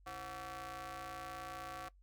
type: ring-modulated tone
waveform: sawtooth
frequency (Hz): 201.9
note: G#3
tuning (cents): -49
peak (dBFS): -37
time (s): 0.06-1.89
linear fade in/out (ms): 10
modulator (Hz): 938
effects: noise-tail reverb RT60 0.1 s tail -19 dB re dry + added 47 Hz sine -61 dBFS peak until 2.02 s